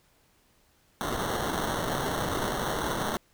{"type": "noise with sample-and-hold", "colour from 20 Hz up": "blue", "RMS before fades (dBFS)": -30, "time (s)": [1.01, 3.17], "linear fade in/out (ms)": 0, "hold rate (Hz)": 2450, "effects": ["pink hiss -65 dBFS RMS until 3.33 s"]}